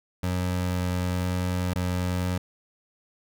25% pulse tone with dropouts, 90.1 Hz, F#2, 45 cents flat, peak -21 dBFS, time 0.23-2.38 s, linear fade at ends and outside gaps 5 ms, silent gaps 1.736-1.757 s, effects none

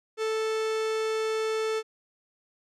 45% pulse tone, 439.8 Hz, A4, 1 cent flat, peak -26 dBFS, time 0.17-1.83 s, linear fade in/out 50 ms, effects low-pass 7000 Hz 12 dB/octave

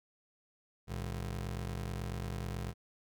30% pulse ring-modulated tone, 87.3 Hz, F2, in tune, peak -31 dBFS, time 0.87-2.74 s, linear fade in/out 50 ms, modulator 24.6 Hz, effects none

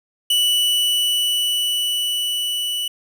45% pulse tone with level ramp, 2960 Hz, F#7, in tune, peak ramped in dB -14 to -21 dBFS, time 0.3-2.88 s, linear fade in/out 5 ms, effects none

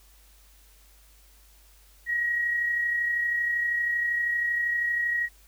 sine tone with amplitude modulation, 1900 Hz, A#6, 33 cents sharp, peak -22 dBFS, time 2.06-5.29 s, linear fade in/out 50 ms, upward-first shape sine, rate 32.7 Hz, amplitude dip 35%, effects added 50 Hz sine -55 dBFS peak until 5.47 s + white hiss -59 dBFS RMS until 5.47 s

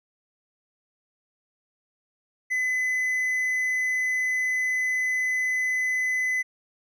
triangle tone, 2016 Hz, B6, 35 cents sharp, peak -21 dBFS, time 2.5-6.43 s, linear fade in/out 20 ms, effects none

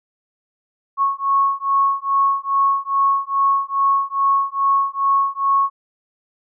sine beating tone pair, 1100 / 1102.4 Hz, C#6 / C#6, -14 / -10 cents, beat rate 2.4 Hz, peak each -18 / -18 dBFS, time 0.97-5.7 s, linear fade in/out 50 ms, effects none

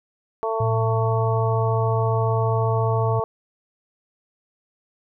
harmonic tone, 223.4 Hz, A3, 27 cents sharp, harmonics 2 / 3 / 4 / 5, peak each -25 / -27 / -28 / -29 dBFS, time 0.43-3.24 s, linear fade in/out 0 ms
sine tone with pitch glide, 113.6 to 114.32 Hz, A#2 to A#2, -44 to -33 cents, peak -20 dBFS, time 0.6-3.2 s, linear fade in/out 5 ms, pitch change +11 cents, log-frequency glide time 1.01-1.09 s
effects none

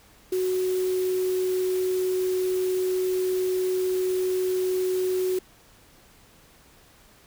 sine tone in noise, 370 Hz, F#4, in tune, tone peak -22 dBFS, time 0.32-5.39 s, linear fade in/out 5 ms, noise white, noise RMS -40 dBFS, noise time 0.32-5.39 s, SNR +15 dB, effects pink hiss -55 dBFS RMS until 7.26 s

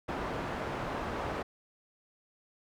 white low-pass noise, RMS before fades -36 dBFS, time 0.08-1.43 s, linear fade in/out 10 ms, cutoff 1000 Hz, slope 12 dB/octave, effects none

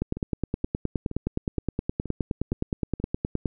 two click trains, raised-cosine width 3 ms, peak -12 / -21 dBFS, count 34 / 7, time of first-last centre 0.02-3.458 / 0.17-3 s, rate 9.6 / 2.12 Hz, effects none

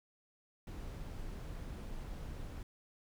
brown noise, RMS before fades -44 dBFS, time 0.67-2.63 s, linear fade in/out 2 ms, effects none

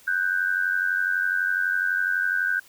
sine tone pair together, 1490 / 1582 Hz, F#6 / G6, +12 / +15 cents, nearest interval minor second, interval 103 cents, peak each -24 dBFS, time 0.07-2.6 s, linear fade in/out 10 ms, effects white hiss -53 dBFS RMS until 2.68 s

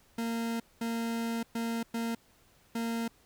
40% pulse tone bursts at uneven times, 230.2 Hz, A#3, 22 cents flat, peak -30 dBFS, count 5, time 0.18-0.6 / 0.81-1.43 / 1.55-1.83 / 1.94-2.15 / 2.75-3.08 s, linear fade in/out 5 ms, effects pink hiss -64 dBFS RMS until 3.25 s

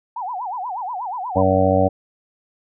sine tone with vibrato, 853 Hz, G#5, 46 cents sharp, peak -24 dBFS, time 0.16-1.43 s, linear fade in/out 5 ms, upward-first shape sine, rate 8.3 Hz, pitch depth 290 cents each way
harmonic tone, 94.6 Hz, F#2, 39 cents sharp, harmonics 1 / 2 / 3 / 5 / 6 / 7 / 8, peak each -21 / -23 / -22 / -22 / -18 / -23 / -21 dBFS, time 1.35-1.89 s, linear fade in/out 20 ms
effects none

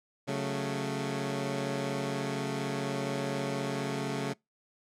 15% pulse chord, F# minor, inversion second, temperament equal, 138.59 / 185 / 220 Hz, C#3 / F#3 / A3, 0 / 0 / 0 cents, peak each -27 / -32 / -30 dBFS, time 0.27-4.34 s, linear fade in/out 20 ms, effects noise-tail reverb RT60 0.2 s tail -26 dB re dry + low-pass 9000 Hz 12 dB/octave

